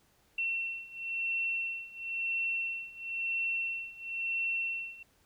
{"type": "beating tone pair", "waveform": "sine", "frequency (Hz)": [2708, 2708.98], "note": ["E7", "E7"], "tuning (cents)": [46, 47], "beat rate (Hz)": 0.98, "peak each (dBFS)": [-36, -34], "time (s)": [0.38, 5.03], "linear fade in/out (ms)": 5, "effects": ["pink hiss -68 dBFS RMS until 5.25 s"]}